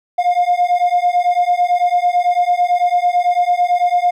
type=beating tone pair; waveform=triangle; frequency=706 / 715 Hz; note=F5 / F5; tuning=+19 / +41 cents; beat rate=9 Hz; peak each=-12 dBFS; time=0.18-4.11 s; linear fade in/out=10 ms; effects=tanh soft clip ceiling -6 dBFS